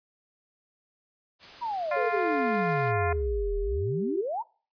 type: noise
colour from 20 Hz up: white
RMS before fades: -46 dBFS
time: 1.39-2.93 s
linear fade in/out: 50 ms
type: exponential two-way sweep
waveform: sine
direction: down then up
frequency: 987.8 to 37.7 to 987.8 Hz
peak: -28 dBFS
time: 1.61-4.43 s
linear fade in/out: 20 ms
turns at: 3.59 s
type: harmonic tone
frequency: 349.2 Hz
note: F4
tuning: in tune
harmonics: 2 / 3 / 4 / 5 / 6 / 7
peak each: -29 / -33 / -35 / -37 / -39 / -40 dBFS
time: 1.91-3.13 s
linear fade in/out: 5 ms
type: tone with pitch glide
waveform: sine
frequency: 432.3 to 391.9 Hz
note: A4 to G4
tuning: -31 to 0 cents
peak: -29 dBFS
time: 1.96-4.22 s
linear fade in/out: 10 ms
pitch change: -169 cents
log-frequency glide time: 2.31-4.08 s
effects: noise-tail reverb RT60 0.4 s tail -23 dB re dry + resampled to 11025 Hz